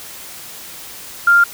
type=tone; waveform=sine; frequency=1396.9 Hz; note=F6; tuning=in tune; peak=-7 dBFS; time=1.27-1.44 s; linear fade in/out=5 ms; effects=white hiss -34 dBFS RMS until 1.53 s